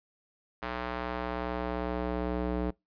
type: tone with band-pass filter sweep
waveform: square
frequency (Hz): 61.2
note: B1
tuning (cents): -15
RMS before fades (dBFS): -33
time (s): 0.62-2.71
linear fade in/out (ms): 10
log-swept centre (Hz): 1300 to 370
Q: 0.82
effects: noise-tail reverb RT60 0.2 s tail -25 dB re dry + resampled to 11025 Hz